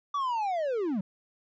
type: linear sweep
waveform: triangle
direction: down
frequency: 1168 to 174.61 Hz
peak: -25 dBFS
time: 0.14-1.01 s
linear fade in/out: 5 ms
effects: resampled to 16000 Hz